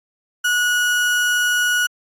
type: tone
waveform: 35% pulse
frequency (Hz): 1460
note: F#6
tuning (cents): -24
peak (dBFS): -14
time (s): 0.44-1.87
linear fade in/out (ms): 10
effects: AAC 64 kbps